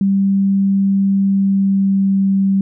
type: tone with pitch glide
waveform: sine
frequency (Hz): 196 to 194.65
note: G3 to G3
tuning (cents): 0 to -12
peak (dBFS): -11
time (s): 0.01-2.61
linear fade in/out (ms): 2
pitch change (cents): -12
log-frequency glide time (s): 1.23-2.25
effects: none